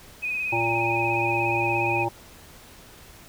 sine tone with vibrato, 2501 Hz, D#7, 8 cents sharp, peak -25 dBFS, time 0.22-2.05 s, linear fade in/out 20 ms, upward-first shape sine, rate 17 Hz, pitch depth 35 cents each way
harmonic tone, 115.4 Hz, A#2, 17 cents flat, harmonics 1 / 3 / 5 / 7 / 8, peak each -31 / -28 / -33 / -27 / -30 dBFS, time 0.52-2.09 s, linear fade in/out 10 ms
effects pink hiss -48 dBFS RMS until 3.28 s

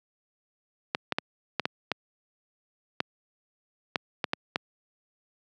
clicks, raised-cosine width 0.3 ms, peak -9 dBFS, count 11, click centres 0.949 / 1.123 / 1.185 / 1.597 / 1.655 / 1.917 / 3.004 / 3.958 / 4.242 / 4.334 / 4.559 s, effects high-pass 150 Hz 12 dB/octave

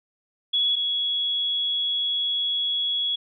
sine tone pair in turn, 3370 / 3353 Hz, G#7 / G#7, +25 / +16 cents, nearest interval unison, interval 9 cents, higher first, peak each -19 / -22 dBFS, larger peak first, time 0.53-0.76 / 0.76-3.16 s, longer second, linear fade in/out 10 ms, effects none

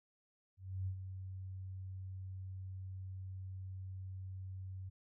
sine tone with ADSR envelope, 94.3 Hz, F#2, 33 cents sharp, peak -35 dBFS, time 0.57-4.9 s, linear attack 300 ms, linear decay 83 ms, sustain -8 dB, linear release 17 ms, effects none

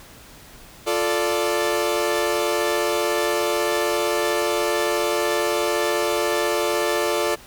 sawtooth chord, D minor, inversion first, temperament equal, 349.2 / 440 / 587.3 Hz, F4 / A4 / D5, 0 / 0 / 0 cents, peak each -21 / -20 / -20 dBFS, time 0.86-7.36 s, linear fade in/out 20 ms, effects pink hiss -45 dBFS RMS until 7.46 s

